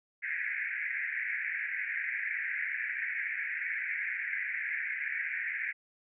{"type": "band-pass noise", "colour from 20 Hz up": "white", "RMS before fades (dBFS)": -35, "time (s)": [0.22, 5.73], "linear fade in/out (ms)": 20, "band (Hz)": [1600, 2300], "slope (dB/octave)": 96, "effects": []}